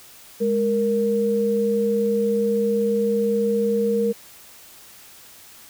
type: tone pair together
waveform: sine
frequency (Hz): 207.5 / 466.2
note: G#3 / A#4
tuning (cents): -1 / 0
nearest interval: octave + major second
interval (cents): 1401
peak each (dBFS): -23 / -19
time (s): 0.4-4.13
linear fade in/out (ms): 20
effects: white hiss -46 dBFS RMS until 5.69 s